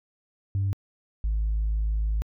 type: tone pair in turn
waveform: sine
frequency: 98 / 53.28 Hz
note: G2 / G#1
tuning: 0 / +45 cents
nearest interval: major seventh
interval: 1055 cents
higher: first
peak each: -21 dBFS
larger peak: neither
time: 0.55-0.73 / 1.24-2.22 s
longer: second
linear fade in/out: 0 ms
effects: tanh soft clip ceiling -20 dBFS